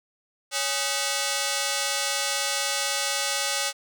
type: ring-modulated tone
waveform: 5% pulse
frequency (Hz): 692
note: F5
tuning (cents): -16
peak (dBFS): -10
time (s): 0.51-3.73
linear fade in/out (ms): 50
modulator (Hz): 134
effects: none

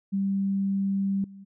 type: tone with level steps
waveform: sine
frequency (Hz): 196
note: G3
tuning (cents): 0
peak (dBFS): -23 / -42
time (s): 0.12-1.45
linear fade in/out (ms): 20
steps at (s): 1.24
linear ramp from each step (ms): 2
effects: none

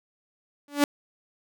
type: tone with exponential growth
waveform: sawtooth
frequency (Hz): 288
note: D4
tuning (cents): -34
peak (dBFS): -10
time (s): 0.68-0.84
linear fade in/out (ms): 2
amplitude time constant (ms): 34
effects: none

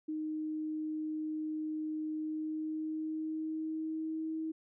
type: tone with pitch glide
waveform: sine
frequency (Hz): 310.1 to 318.4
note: D#4 to D#4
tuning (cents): -6 to +40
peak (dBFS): -34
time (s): 0.08-4.52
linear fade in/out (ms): 10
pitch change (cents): +46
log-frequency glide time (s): 2.14-4.35
effects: none

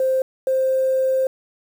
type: tone pair in turn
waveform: sine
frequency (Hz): 523.3 / 525.2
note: C5 / C5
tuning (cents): 0 / +6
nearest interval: unison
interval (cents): 6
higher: second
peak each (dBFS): -15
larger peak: neither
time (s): 0-0.22 / 0.47-1.27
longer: second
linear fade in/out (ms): 2
effects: tanh soft clip ceiling -11 dBFS + 7-bit

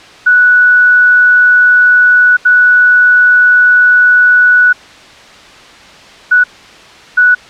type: tone bursts at uneven times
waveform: sine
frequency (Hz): 1476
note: F#6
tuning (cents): -5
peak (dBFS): -3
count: 4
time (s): 0.26-2.37 / 2.45-4.73 / 6.31-6.44 / 7.17-7.35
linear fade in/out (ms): 10
effects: white hiss -35 dBFS RMS until 7.49 s + low-pass 4000 Hz 12 dB/octave

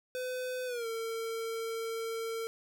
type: tone with pitch glide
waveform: square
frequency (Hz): 506 to 453.4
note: B4 to A#4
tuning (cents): +42 to -48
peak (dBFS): -35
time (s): 0.15-2.47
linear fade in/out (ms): 0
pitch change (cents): -190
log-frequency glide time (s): 0.66-0.87
effects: none

